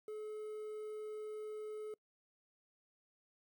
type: tone with quantisation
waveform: triangle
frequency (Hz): 428.3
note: A4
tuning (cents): -47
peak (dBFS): -40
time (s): 0.08-1.94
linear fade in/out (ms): 2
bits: 11
effects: noise-tail reverb RT60 0.1 s tail -26 dB re dry